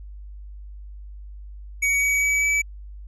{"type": "tone with pitch steps", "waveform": "square", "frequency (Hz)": [2253, 2267, 2282, 2296], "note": ["C#7", "C#7", "C#7", "D7"], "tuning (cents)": [28, 38, 50, -40], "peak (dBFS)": -19, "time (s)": [1.82, 2.62], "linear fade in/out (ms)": 10, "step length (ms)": 200, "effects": ["added 50 Hz sine -36 dBFS peak until 3.07 s", "resampled to 24000 Hz"]}